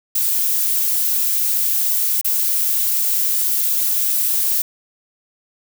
violet noise with dropouts, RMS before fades -18 dBFS, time 0.15-4.62 s, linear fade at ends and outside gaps 5 ms, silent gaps 2.213-2.245 s, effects none

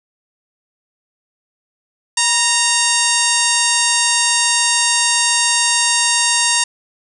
harmonic tone with a mistuned harmonic, 927 Hz, A#5, 10 cents flat, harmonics 1 / 2 / 3 / 4 / 5 / 6 / 7 / 8 / 9 / 10, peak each -22 / -22 / -22 / -22 / -22 / -22 / -22 / -22 / -22 / -22 dBFS, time 2.17-6.64 s, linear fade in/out 5 ms, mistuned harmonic 1, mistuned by +60 cents, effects none

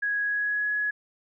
sine tone with pitch glide, 1661.2 to 1684.4 Hz, G#6 to G#6, 0 to +24 cents, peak -24 dBFS, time 0.02-0.91 s, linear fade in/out 10 ms, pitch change +24 cents, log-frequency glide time 0.22-0.7 s, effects none

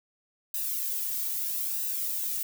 violet noise with flanger, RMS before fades -31 dBFS, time 0.54-2.43 s, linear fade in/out 2 ms, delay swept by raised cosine 0.9 to 2 ms, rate 0.78 Hz, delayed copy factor -0.65, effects none

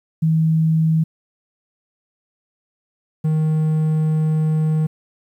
sine / triangle tone pair in turn, 160 / 156.26 Hz, D#3 / D#3, +49 / +8 cents, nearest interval unison, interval 41 cents, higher first, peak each -13 dBFS, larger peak neither, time 0.22-1.04 / 3.24-4.87 s, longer second, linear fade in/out 10 ms, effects 9-bit

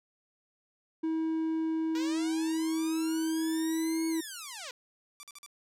triangle tone with pitch glide, 321.2 to 324.6 Hz, E4 to E4, -45 to -27 cents, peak -26 dBFS, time 1.03-4.21 s, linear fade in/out 10 ms, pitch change +18 cents, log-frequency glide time 3.54-3.96 s
5% pulse linear two-way sweep, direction up then down, 467.6 to 2214 to 467.6 Hz, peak -28 dBFS, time 1.95-4.71 s, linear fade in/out 2 ms, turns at 4.08 s
5% pulse tone bursts, 1166 Hz, D6, 13 cents flat, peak -33 dBFS, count 4, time 5.2-5.462 s, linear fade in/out 0 ms, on 31 ms, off 46 ms
effects low-pass 11000 Hz 12 dB/octave

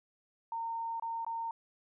sine tone with dropouts, 916 Hz, A#5, 31 cents flat, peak -34 dBFS, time 0.52-1.51 s, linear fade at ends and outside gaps 2 ms, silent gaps 0.998-1.023 / 1.248-1.265 s, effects none

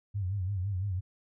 sine tone with vibrato, 96 Hz, G2, 36 cents flat, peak -29 dBFS, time 0.14-1.01 s, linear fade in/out 20 ms, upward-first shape sine, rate 5.9 Hz, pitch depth 120 cents each way, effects none

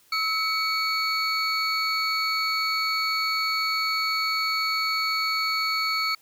triangle tone cluster, 1296 / 2250 / 4422 Hz, E6 / C#7 / C#8, -30 / +25 / -5 cents, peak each -26 dBFS, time 0.12-6.15 s, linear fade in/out 5 ms, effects white hiss -59 dBFS RMS until 6.21 s

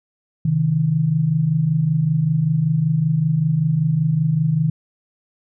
sine tone pair together, 133.28 / 158.5 Hz, C3 / D#3, +32 / +32 cents, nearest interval minor third, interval 300 cents, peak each -21 / -16 dBFS, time 0.45-4.7 s, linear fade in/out 5 ms, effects none

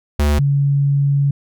square / sine tone pair in turn, 73.4 / 140.86 Hz, D2 / C#3, 0 / +28 cents, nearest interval major seventh, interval 1128 cents, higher second, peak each -13 / -12 dBFS, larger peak second, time 0.19-0.39 / 0.39-1.31 s, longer second, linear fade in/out 5 ms, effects none

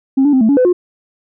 sine tone with pitch steps, 268.2 / 290.3 / 260.8 / 220.1 / 282.4 / 505 / 357.3 Hz, C4 / D4 / C4 / A3 / C#4 / B4 / F4, +43 / -20 / -5 / +1 / +32 / +39 / +40 cents, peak -6 dBFS, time 0.17-0.73 s, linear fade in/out 10 ms, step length 80 ms, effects tanh soft clip ceiling -5 dBFS

